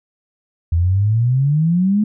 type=exponential sweep; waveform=sine; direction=up; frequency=81.1 to 216.3 Hz; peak=-12 dBFS; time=0.72-2.04 s; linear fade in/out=5 ms; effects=none